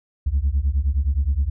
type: beating tone pair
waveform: sine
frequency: 65 / 74.6 Hz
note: C2 / D2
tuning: -11 / +28 cents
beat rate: 9.6 Hz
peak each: -19 dBFS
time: 0.26-1.5 s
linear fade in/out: 10 ms
effects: tanh soft clip ceiling -13 dBFS